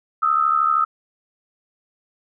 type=tone pair together; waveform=sine; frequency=1249.1 / 1322 Hz; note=D#6 / E6; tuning=+6 / +5 cents; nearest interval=minor second; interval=99 cents; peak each=-18 dBFS; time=0.22-0.85 s; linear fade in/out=10 ms; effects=none